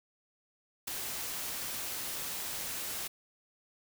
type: noise with ADSR envelope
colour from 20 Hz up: white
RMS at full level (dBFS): -33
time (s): 0.87-3.08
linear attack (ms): 10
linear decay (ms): 3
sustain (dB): -5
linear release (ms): 12
effects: none